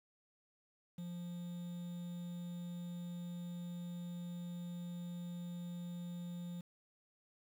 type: tone with quantisation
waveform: triangle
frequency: 174.61 Hz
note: F3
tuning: in tune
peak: -40 dBFS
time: 0.98-6.61 s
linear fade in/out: 5 ms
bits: 10
effects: none